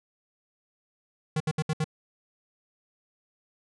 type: tone bursts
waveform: square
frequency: 155.56 Hz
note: D#3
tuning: in tune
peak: -25 dBFS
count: 5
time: 1.36-1.843 s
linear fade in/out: 5 ms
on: 43 ms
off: 67 ms
effects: resampled to 22050 Hz